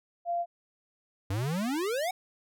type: tone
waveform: sine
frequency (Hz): 691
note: F5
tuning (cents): -19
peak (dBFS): -27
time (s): 0.25-0.46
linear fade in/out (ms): 50
type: exponential sweep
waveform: square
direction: up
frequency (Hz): 91.5 to 769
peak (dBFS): -29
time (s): 1.3-2.11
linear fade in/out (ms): 5
effects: none